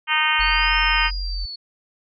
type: harmonic tone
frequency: 308.7 Hz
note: D#4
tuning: 14 cents flat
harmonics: 3 / 4 / 5 / 6 / 7 / 8 / 9 / 10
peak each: -25 / -25 / -25 / -25 / -25 / -25 / -25 / -25 dBFS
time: 0.07-1.11 s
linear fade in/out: 50 ms
type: tone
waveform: sine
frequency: 43.65 Hz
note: F1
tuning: in tune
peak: -24 dBFS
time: 0.39-1.46 s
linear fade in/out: 10 ms
type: linear two-way sweep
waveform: sine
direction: up then down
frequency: 4370 to 5274 to 4370 Hz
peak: -30 dBFS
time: 0.4-1.56 s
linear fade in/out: 10 ms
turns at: 0.79 s
effects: none